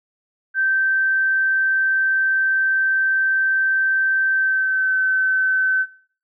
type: tone with pitch glide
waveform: sine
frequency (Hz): 1555 to 1530.1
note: G6 to G6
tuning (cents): -14 to -42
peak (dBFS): -16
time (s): 0.54-5.86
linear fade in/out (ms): 50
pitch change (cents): -28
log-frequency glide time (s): 4.31-4.95
effects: noise-tail reverb RT60 0.5 s tail -17 dB re dry